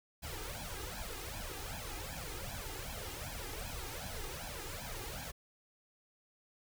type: noise with flanger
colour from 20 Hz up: pink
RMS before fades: -43 dBFS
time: 0.22-5.32 s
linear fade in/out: 20 ms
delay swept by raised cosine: 1.2 to 2.5 ms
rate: 2.6 Hz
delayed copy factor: +0.95
effects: none